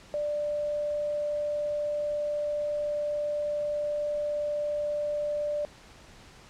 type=tone; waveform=sine; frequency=591 Hz; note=D5; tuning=11 cents sharp; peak=-27 dBFS; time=0.14-5.65 s; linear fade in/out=0 ms; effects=pink hiss -52 dBFS RMS until 6.49 s + low-pass 7000 Hz 12 dB/octave